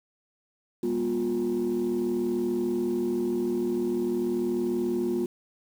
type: tone cluster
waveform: sine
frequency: 201.1 / 241.5 / 355.1 Hz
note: G3 / B3 / F4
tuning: +44 / -39 / +29 cents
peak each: -32 / -28 / -25 dBFS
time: 0.83-5.26 s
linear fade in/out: 5 ms
effects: tanh soft clip ceiling -20 dBFS + 8-bit